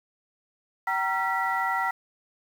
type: tone cluster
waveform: sine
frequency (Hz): 767 / 937 / 1361 / 1952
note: G5 / A#5 / F6 / B6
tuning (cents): -38 / +9 / -45 / -21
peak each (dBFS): -29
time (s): 0.87-1.91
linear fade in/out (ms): 5
effects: tanh soft clip ceiling -13 dBFS + 8-bit